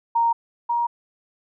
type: tone pair in turn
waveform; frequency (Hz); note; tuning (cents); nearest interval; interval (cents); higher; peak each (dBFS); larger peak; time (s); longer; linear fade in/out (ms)
sine; 930 / 945.2; A#5 / A#5; -4 / +24; unison; 28; second; -16 / -19; first; 0.15-0.33 / 0.69-0.87; neither; 10
effects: none